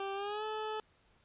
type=tone with pitch glide; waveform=20% pulse; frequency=392 to 432.4 Hz; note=G4 to A4; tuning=0 to -30 cents; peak=-31 dBFS; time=0-0.8 s; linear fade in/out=2 ms; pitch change=+170 cents; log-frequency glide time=0.14-0.44 s; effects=pink hiss -69 dBFS RMS until 1.24 s + resampled to 8000 Hz